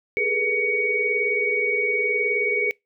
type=tone cluster; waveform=sine; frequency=406.5 / 425.6 / 483.8 / 2244 Hz; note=G#4 / G#4 / B4 / C#7; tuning=-37 / +42 / -36 / +21 cents; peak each=-30 / -28 / -29 / -21 dBFS; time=0.17-2.71 s; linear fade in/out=0 ms; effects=noise-tail reverb RT60 0.2 s tail -24 dB re dry